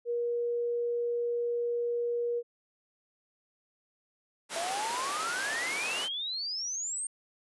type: tone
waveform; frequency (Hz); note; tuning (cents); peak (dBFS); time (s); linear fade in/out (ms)
sine; 476.1; A#4; +37; -28; 0.05-2.43; 50
type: high-pass noise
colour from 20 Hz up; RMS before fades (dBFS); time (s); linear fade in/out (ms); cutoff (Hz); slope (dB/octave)
pink; -36; 4.49-6.09; 50; 510; 12
type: exponential sweep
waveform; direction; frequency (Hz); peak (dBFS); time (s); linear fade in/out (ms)
sine; up; 653 to 8780; -32; 4.56-7.07; 2
effects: resampled to 24000 Hz